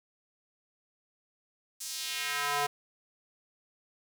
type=tone with high-pass filter sweep; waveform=square; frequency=144.4 Hz; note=D3; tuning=29 cents flat; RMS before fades=-33 dBFS; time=1.8-2.67 s; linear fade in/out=10 ms; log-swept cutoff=7000 to 670 Hz; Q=1.3; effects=none